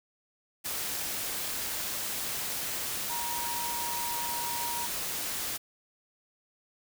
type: tone in noise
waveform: sine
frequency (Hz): 947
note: A#5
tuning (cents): +27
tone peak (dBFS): -35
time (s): 3.09-4.87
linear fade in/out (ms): 20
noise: white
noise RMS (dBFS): -34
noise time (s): 0.64-5.58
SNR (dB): -4
effects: none